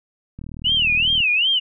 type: click train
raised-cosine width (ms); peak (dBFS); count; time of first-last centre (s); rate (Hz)
5; -22; 33; 0.39-1.204; 39.3
type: tone with vibrato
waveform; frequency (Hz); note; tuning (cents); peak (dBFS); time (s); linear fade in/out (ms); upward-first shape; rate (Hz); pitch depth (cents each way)
sine; 2794; F7; 0; -15; 0.64-1.6; 20; sine; 2.6; 240
effects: none